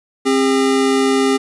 square tone pair together, 266.8 / 403.9 Hz, C4 / G#4, +34 / -48 cents, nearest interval perfect fifth, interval 718 cents, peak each -16 dBFS, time 0.25-1.38 s, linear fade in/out 20 ms, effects resampled to 24000 Hz + 8-bit

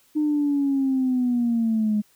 sine linear sweep, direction down, 305.1 to 207.7 Hz, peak -18 dBFS, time 0.15-2.02 s, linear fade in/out 20 ms, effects tanh soft clip ceiling -14 dBFS + white hiss -60 dBFS RMS until 2.15 s

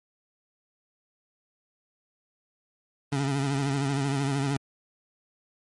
25% pulse tone with vibrato, 138.59 Hz, C#3, in tune, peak -21 dBFS, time 3.12-4.57 s, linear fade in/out 5 ms, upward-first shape triangle, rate 13 Hz, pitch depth 73 cents each way, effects MP3 48 kbps

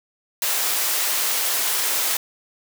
white high-pass noise, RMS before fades -22 dBFS, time 0.42-2.17 s, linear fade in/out 2 ms, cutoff 480 Hz, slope 12 dB/octave, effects none

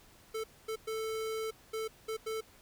square tone bursts at uneven times, 441.2 Hz, A4, 5 cents sharp, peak -35 dBFS, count 6, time 0.34-0.44 / 0.68-0.76 / 0.87-1.51 / 1.73-1.88 / 2.08-2.17 / 2.26-2.41 s, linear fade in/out 10 ms, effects pink hiss -60 dBFS RMS until 2.61 s

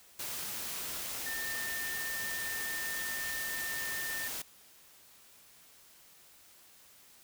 sine tone in noise, 1805 Hz, A6, 44 cents sharp, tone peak -37 dBFS, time 1.26-4.28 s, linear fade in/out 5 ms, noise white, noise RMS -39 dBFS, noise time 0.19-4.42 s, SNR -1 dB, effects white hiss -59 dBFS RMS until 7.23 s

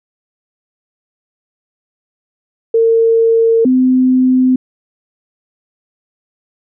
sine tone pair in turn, 455 / 256.3 Hz, A#4 / C4, -42 / -36 cents, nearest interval minor seventh, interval 994 cents, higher first, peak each -7 dBFS, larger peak neither, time 2.74-3.65 / 3.65-4.56 s, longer neither, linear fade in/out 5 ms, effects none

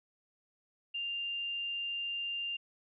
sine tone, 2794 Hz, F7, in tune, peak -34 dBFS, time 0.94-2.57 s, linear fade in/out 10 ms, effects none

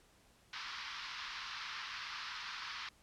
pink band-pass noise, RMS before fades -45 dBFS, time 0.53-2.89 s, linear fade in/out 2 ms, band 1000 to 5300 Hz, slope 48 dB/octave, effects pink hiss -67 dBFS RMS until 3.02 s + low-pass 11000 Hz 12 dB/octave

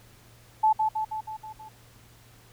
sine tone with echo, 869 Hz, A5, 22 cents flat, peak -17 dBFS, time 0.63-0.73 s, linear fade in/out 10 ms, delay 160 ms, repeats 6, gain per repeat -4 dB, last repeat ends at 1.69 s, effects added 116 Hz sine -56 dBFS peak until 2.52 s + pink hiss -56 dBFS RMS until 2.52 s

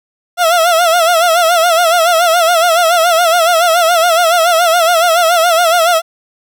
30% pulse tone with vibrato, 678 Hz, E5, 49 cents sharp, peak -5 dBFS, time 0.37-6.02 s, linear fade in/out 50 ms, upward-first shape sine, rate 7.1 Hz, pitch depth 96 cents each way, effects none

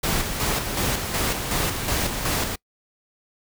pink noise with tremolo, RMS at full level -23 dBFS, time 0.03-2.56 s, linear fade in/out 10 ms, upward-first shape square, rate 2.7 Hz, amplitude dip 45%, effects noise-tail reverb RT60 0.1 s tail -25 dB re dry

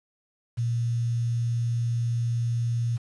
sine tone with quantisation, 117.6 Hz, A#2, 16 cents sharp, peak -23 dBFS, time 0.57-2.98 s, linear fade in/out 20 ms, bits 8, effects resampled to 24000 Hz

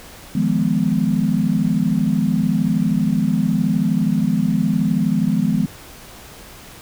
sine chord, F half-diminished seventh, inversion third, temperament equal, 155.56 / 174.61 / 207.7 / 246.9 Hz, Eb3 / F3 / Ab3 / Cb4, 0 / 0 / 0 / 0 cents, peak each -23 / -20 / -19 / -21 dBFS, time 0.35-5.66 s, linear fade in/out 5 ms, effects pink hiss -40 dBFS RMS until 6.81 s

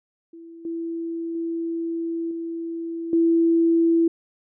sine tone with level steps, 332.5 Hz, E4, 15 cents sharp, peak -39 / -26 / -24 / -27 / -15 dBFS, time 0.33-4.08 s, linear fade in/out 5 ms, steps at 0.65 / 1.35 / 2.31 / 3.13 s, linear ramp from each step 2 ms, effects none

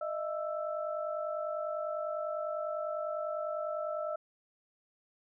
sine tone cluster, 615 / 665 / 1323 Hz, D#5 / E5 / E6, -20 / +15 / +6 cents, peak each -35 / -39 / -40 dBFS, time 0.01-4.16 s, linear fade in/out 5 ms, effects none

